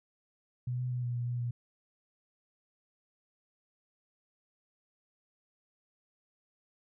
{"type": "tone with pitch steps", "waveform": "sine", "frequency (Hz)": [123.9, 125.6, 123.9, 121.4, 120.7, 121.9, 120.2], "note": ["B2", "B2", "B2", "B2", "B2", "B2", "B2"], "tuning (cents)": [6, 30, 6, -29, -39, -22, -46], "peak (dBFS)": -31, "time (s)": [0.67, 1.51], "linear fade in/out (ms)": 5, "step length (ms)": 120, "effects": []}